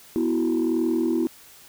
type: chord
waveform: sine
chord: B suspended fourth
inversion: none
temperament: just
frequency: 246.9 / 329.3 / 370.4 Hz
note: B3 / E4 / F#4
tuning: 0 / -2 / +2 cents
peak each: -24 / -21 / -26 dBFS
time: 0.16-1.27 s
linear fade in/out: 0 ms
effects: tanh soft clip ceiling -15 dBFS + white hiss -49 dBFS RMS until 1.68 s